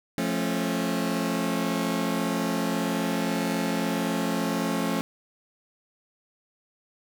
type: chord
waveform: sawtooth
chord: F augmented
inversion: none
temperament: just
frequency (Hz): 174.61 / 218.3 / 272.8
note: F3 / A3 / C#4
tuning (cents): 0 / -13 / -28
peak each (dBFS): -26 / -25 / -25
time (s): 0.18-5.01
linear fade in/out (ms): 0
effects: none